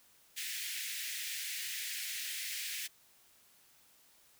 pink high-pass noise, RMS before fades -40 dBFS, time 0.36-2.88 s, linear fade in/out 20 ms, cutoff 1800 Hz, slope 48 dB/octave, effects white hiss -65 dBFS RMS until 4.39 s

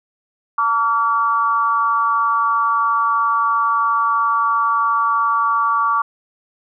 sine tone with amplitude modulation, 1146 Hz, D6, 43 cents flat, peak -10 dBFS, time 0.58-6.02 s, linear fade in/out 5 ms, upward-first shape sine, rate 243 Hz, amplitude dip 85%, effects none

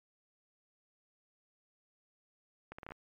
accelerating click train, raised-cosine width 0.5 ms, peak -30 dBFS, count 7, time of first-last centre 2.72-2.92 s, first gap 65 ms, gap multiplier 0.72, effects MP3 96 kbps

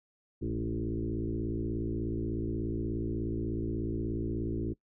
sine tone with frequency modulation, 207.7 Hz, G#3, in tune, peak -30 dBFS, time 0.41-4.74 s, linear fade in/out 20 ms, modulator 56.6 Hz, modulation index 3.1, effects noise-tail reverb RT60 0.1 s tail -20 dB re dry

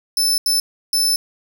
sawtooth tone bursts at uneven times, 5274 Hz, E8, in tune, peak -12 dBFS, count 3, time 0.17-0.38 / 0.46-0.6 / 0.93-1.16 s, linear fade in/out 2 ms, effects none

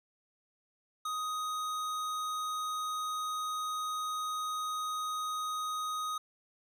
sine tone with hard clipping, 1250 Hz, D#6, 8 cents sharp, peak -35 dBFS, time 1.05-6.18 s, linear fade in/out 5 ms, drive 16 dB, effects none

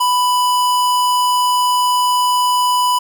square tone, 992 Hz, B5, 7 cents sharp, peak -13 dBFS, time 0-2.99 s, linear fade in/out 10 ms, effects none

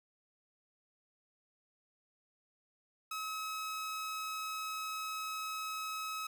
sawtooth tone, 1282 Hz, E6, 49 cents flat, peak -34 dBFS, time 3.11-6.27 s, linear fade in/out 5 ms, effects 11-bit

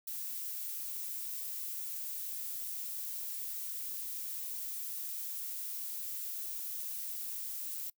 violet noise, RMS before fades -40 dBFS, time 0.07-7.9 s, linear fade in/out 5 ms, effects noise-tail reverb RT60 0.1 s tail -23 dB re dry

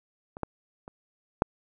clicks, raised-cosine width 1 ms, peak -26 / -15 / -28 / -6 dBFS, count 4, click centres 0.369 / 0.433 / 0.879 / 1.421 s, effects none

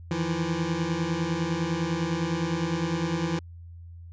25% pulse beating tone pair, 160 / 169.9 Hz, D#3 / F3, +49 / -47 cents, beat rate 9.9 Hz, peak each -26 / -24 dBFS, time 0.11-3.39 s, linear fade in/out 2 ms, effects added 85 Hz sine -41 dBFS peak until 4.12 s + resampled to 16000 Hz

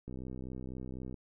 click train, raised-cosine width 3 ms, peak -30 dBFS, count 69, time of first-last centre 0.08-1.143 s, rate 64 Hz, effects none

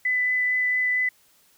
sine tone with vibrato, 2000 Hz, B6, 21 cents sharp, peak -20 dBFS, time 0.05-1.09 s, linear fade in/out 5 ms, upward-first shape triangle, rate 4.4 Hz, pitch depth 8 cents each way, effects white hiss -60 dBFS RMS until 1.57 s

